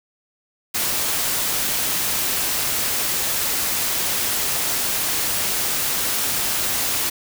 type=noise; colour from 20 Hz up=white; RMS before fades=-22 dBFS; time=0.74-7.1 s; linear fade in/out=10 ms; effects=none